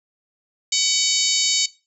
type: harmonic tone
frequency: 754 Hz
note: F#5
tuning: 32 cents sharp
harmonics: 3 / 4 / 5 / 6 / 7 / 8 / 9 / 10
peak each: -29 / -26 / -25 / -24 / -28 / -28 / -24 / -27 dBFS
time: 0.72-1.66 s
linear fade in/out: 5 ms
effects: noise-tail reverb RT60 0.3 s tail -19 dB re dry